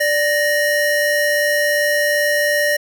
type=tone pair together; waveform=square; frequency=587.3 / 1864.7 Hz; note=D5 / A#6; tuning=0 / 0 cents; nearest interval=octave + minor sixth; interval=2000 cents; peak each=-18 / -18 dBFS; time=0-2.77 s; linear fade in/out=10 ms; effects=none